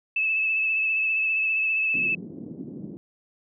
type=tone with vibrato; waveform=sine; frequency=2613 Hz; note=E7; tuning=16 cents flat; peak=-21 dBFS; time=0.16-2.15 s; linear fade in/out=5 ms; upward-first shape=sine; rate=15 Hz; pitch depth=25 cents each way
type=band-pass noise; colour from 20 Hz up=pink; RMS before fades=-38 dBFS; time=1.94-2.97 s; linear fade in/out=0 ms; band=170 to 340 Hz; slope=24 dB/octave
effects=none